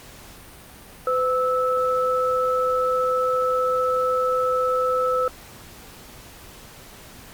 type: tone pair together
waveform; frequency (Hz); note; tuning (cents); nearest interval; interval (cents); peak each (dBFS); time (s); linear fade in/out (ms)
sine; 507 / 1308.2; B4 / E6; +45 / -14; octave + major third; 1641; -21 / -22; 1.07-5.28; 2
effects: pink hiss -44 dBFS RMS until 7.33 s + Opus 48 kbps